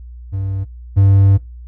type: tone pair in turn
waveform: triangle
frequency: 97 / 98.18 Hz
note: G2 / G2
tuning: -18 / +3 cents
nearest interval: unison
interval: 21 cents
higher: second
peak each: -16 / -5 dBFS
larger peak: second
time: 0.32-0.65 / 0.96-1.38 s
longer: second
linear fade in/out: 20 ms
effects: noise-tail reverb RT60 0.2 s tail -20 dB re dry + added 60 Hz sine -31 dBFS peak until 1.67 s